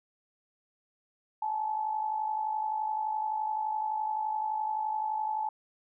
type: tone with amplitude modulation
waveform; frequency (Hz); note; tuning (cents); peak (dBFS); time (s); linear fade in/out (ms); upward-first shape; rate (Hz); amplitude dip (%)
sine; 864; A5; -32; -26; 1.42-5.49; 5; sine; 51.7; 60
effects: none